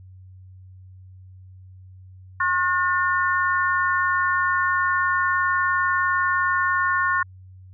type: harmonic tone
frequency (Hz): 360.3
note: F#4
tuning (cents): -46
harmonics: 3 / 4 / 5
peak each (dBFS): -22 / -23 / -24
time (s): 2.4-7.23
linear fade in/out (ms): 5
effects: added 93 Hz sine -42 dBFS peak until 7.73 s